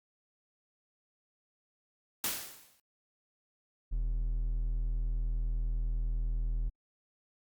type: noise with exponential decay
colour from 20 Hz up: white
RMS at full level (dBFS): -30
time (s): 2.24-2.8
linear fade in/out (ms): 2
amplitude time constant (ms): 120
type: tone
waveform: triangle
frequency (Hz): 40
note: D#1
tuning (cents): +49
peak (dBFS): -27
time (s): 3.91-6.7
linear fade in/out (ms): 20
effects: Opus 48 kbps